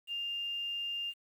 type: tone with quantisation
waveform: sine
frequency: 2803 Hz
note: F7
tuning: 6 cents sharp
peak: -34 dBFS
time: 0.07-1.14 s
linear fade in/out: 50 ms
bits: 10
effects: none